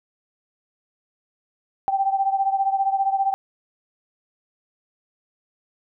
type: beating tone pair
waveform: sine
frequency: 778 / 793 Hz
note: G5 / G5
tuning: -13 / +20 cents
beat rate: 15 Hz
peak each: -20 / -24 dBFS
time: 1.88-3.34 s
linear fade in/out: 0 ms
effects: none